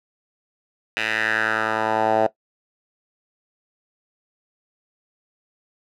10% pulse tone with band-pass filter sweep, 110 Hz, A2, in tune, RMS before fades -21 dBFS, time 0.97-2.27 s, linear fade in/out 0 ms, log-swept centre 2400 to 680 Hz, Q 3.2, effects noise-tail reverb RT60 0.1 s tail -17 dB re dry

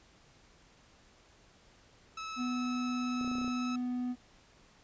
sawtooth tone with vibrato, 1300 Hz, E6, 24 cents flat, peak -35 dBFS, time 2.17-3.76 s, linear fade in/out 5 ms, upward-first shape sine, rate 18 Hz, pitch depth 10 cents each way
triangle tone, 248.1 Hz, B3, 8 cents sharp, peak -30 dBFS, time 2.36-4.16 s, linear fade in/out 50 ms
clicks, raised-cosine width 2 ms, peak -33 dBFS, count 9, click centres 3.212 / 3.246 / 3.277 / 3.315 / 3.354 / 3.384 / 3.415 / 3.445 / 3.479 s
effects pink hiss -62 dBFS RMS until 4.83 s + resampled to 16000 Hz

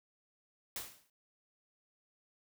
white noise with exponential decay, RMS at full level -38 dBFS, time 0.76-1.1 s, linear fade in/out 2 ms, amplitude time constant 72 ms, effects none

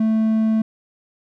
triangle tone, 220.3 Hz, A3, 2 cents sharp, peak -13 dBFS, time 0-0.62 s, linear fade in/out 5 ms, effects none

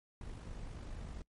brown noise with amplitude modulation, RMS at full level -43 dBFS, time 0.21-1.22 s, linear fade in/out 2 ms, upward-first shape sine, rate 50.3 Hz, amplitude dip 45%, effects noise-tail reverb RT60 0.1 s tail -23 dB re dry + MP3 48 kbps

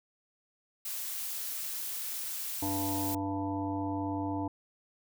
blue noise, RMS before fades -37 dBFS, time 0.85-3.15 s, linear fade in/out 5 ms
harmonic tone, 98 Hz, G2, in tune, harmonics 1 / 3 / 5 / 7 / 9 / 10, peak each -38 / -33 / -45 / -41 / -39 / -45 dBFS, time 2.62-4.48 s, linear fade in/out 5 ms
effects none

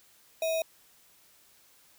sine tone with sample-and-hold, 647 Hz, E5, 32 cents flat, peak -26 dBFS, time 0.42-0.62 s, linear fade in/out 2 ms, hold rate 3150 Hz, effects white hiss -61 dBFS RMS until 1.98 s

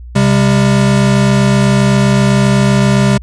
square tone pair together, 132.46 / 200.2 Hz, C3 / G3, +22 / +37 cents, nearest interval perfect fifth, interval 715 cents, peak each -11 dBFS, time 0.15-3.18 s, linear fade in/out 10 ms, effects added 60 Hz sine -27 dBFS peak until 3.22 s + resampled to 22050 Hz

